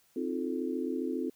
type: chord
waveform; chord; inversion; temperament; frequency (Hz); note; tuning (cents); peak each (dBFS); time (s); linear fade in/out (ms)
sine; F dominant seventh; second; just; 261.9 / 314.3 / 349.2 / 436.5; C4 / Eb4 / F4 / A4; +2 / +18 / 0 / -14; -34 / -37 / -36 / -38; 0.16-1.3; 5
effects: white hiss -67 dBFS RMS until 1.35 s